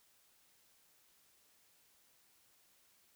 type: silence
effects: white hiss -70 dBFS RMS until 3.15 s